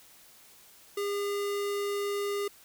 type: tone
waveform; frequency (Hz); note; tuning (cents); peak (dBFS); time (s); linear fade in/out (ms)
square; 405.2; G#4; -43; -30; 0.97-2.48; 5
effects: white hiss -56 dBFS RMS until 2.64 s